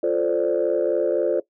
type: chord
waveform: sine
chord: D minor seventh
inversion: first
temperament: equal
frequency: 349.2 / 440 / 523.3 / 587.3 Hz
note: F4 / A4 / C5 / D5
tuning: 0 / 0 / 0 / 0 cents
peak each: -23 dBFS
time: 0.03-1.4 s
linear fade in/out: 5 ms
effects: noise-tail reverb RT60 0.1 s tail -18 dB re dry + tanh soft clip ceiling -11 dBFS